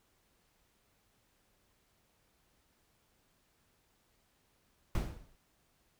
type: noise with exponential decay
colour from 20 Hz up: brown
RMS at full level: -28 dBFS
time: 4.95-5.35 s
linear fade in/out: 1 ms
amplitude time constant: 86 ms
effects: pink hiss -73 dBFS RMS until 5.99 s